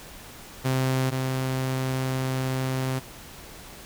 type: tone pair in turn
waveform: sawtooth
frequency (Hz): 130.81 / 130.81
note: C3 / C3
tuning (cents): 0 / 0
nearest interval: unison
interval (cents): 0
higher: neither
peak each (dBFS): -18 / -21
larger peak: first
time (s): 0.64-1.11 / 1.11-3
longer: second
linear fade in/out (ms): 20
effects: pink hiss -44 dBFS RMS until 3.85 s